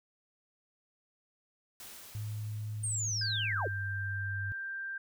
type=noise with exponential decay; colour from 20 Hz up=white; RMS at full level=-47 dBFS; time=1.8-4.7 s; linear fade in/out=1 ms; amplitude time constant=630 ms
type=tone with pitch glide; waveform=sine; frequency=106.8 to 99.07 Hz; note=G#2 to G2; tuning=+49 to +19 cents; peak=-35 dBFS; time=2.15-4.52 s; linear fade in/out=0 ms; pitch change=-130 cents; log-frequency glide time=3.48-3.58 s
type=linear sweep; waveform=sine; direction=down; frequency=8920 to 292.5 Hz; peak=-32 dBFS; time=2.83-3.68 s; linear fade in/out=10 ms
type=tone; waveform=sine; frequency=1580 Hz; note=G6; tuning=13 cents sharp; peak=-36 dBFS; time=3.21-4.98 s; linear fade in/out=5 ms
effects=none